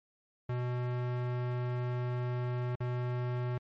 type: tone with dropouts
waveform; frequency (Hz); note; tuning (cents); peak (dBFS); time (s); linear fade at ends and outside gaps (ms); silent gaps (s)
square; 123.47; B2; 0; -32; 0.49-3.58; 5; 2.755-2.803
effects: low-pass 2000 Hz 12 dB/octave + MP3 48 kbps